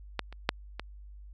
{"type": "clicks", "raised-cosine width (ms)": 0.3, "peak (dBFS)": [-13, -30, -7, -19], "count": 4, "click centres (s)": [0.193, 0.326, 0.491, 0.796], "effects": ["added 50 Hz sine -45 dBFS peak until 1.33 s"]}